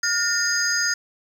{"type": "tone cluster", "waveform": "sine", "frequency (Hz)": [1423, 1819, 4938, 6460], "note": ["F6", "A#6", "D#8", "G#8"], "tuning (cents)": [32, -43, -14, -49], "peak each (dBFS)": -25, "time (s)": [0.03, 0.94], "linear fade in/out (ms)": 5, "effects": ["7-bit"]}